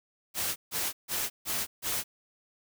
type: noise bursts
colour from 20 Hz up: white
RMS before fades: -31 dBFS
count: 5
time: 0.34-2.04 s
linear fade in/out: 50 ms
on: 220 ms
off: 150 ms
effects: none